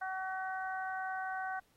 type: harmonic tone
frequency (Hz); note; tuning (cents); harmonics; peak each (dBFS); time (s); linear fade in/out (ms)
377.6; F#4; +35; 2 / 3 / 4 / 5; -38 / -46 / -40 / -50; 0.01-1.6; 10
effects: pink hiss -72 dBFS RMS until 1.76 s + AAC 48 kbps